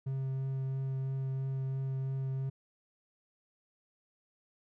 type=tone with vibrato; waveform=triangle; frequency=133.6 Hz; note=C3; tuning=36 cents sharp; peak=-30 dBFS; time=0.06-2.5 s; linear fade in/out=10 ms; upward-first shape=triangle; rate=3 Hz; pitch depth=11 cents each way; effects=none